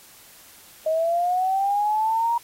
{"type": "linear sweep", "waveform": "sine", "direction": "up", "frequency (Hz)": [625, 948], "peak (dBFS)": -19, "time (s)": [0.86, 2.38], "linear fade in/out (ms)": 5, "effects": ["white hiss -49 dBFS RMS until 2.43 s", "AAC 48 kbps"]}